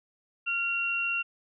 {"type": "tone pair together", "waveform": "sine", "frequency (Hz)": [1390.3, 2747], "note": ["F6", "F7"], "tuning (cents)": [-8, -29], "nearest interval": "octave", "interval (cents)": 1179, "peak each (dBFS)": [-34, -27], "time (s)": [0.46, 1.23], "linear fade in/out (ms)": 20, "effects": []}